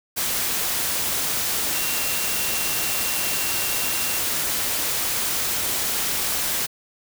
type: tone in noise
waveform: sine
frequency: 2744 Hz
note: F7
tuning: 31 cents flat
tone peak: -33 dBFS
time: 1.73-4.19 s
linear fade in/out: 20 ms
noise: white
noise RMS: -24 dBFS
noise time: 0.16-6.67 s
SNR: -12 dB
effects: none